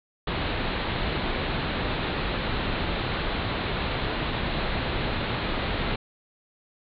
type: low-pass noise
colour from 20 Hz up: pink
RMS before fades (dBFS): -28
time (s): 0.27-5.96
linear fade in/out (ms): 5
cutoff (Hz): 4200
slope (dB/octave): 96
effects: none